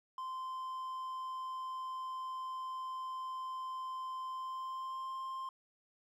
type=tone with pitch glide; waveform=triangle; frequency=1038 to 1053.1 Hz; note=C6 to C6; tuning=-14 to +11 cents; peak=-37 dBFS; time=0.18-5.49 s; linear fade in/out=2 ms; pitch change=+25 cents; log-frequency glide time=4.28-5.15 s; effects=none